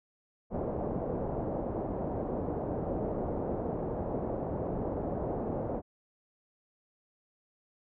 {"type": "low-pass noise", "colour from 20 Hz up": "white", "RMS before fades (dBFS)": -34, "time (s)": [0.5, 5.82], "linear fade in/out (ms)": 50, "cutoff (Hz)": 660, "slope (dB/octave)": 24, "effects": []}